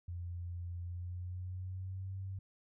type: tone with pitch glide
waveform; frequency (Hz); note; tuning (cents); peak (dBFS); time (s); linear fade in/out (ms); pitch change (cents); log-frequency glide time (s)
sine; 87.31 to 95.76; F2 to G2; 0 to -40; -39; 0.08-2.39; 5; +160; 0.82-2.15
effects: none